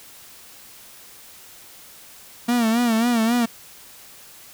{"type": "tone with vibrato", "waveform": "45% pulse", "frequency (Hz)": 232.3, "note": "A#3", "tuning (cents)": -6, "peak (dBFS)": -17, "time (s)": [2.48, 3.46], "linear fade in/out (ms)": 10, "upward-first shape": "sine", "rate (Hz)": 3.7, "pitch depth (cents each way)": 89, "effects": ["white hiss -45 dBFS RMS until 4.53 s"]}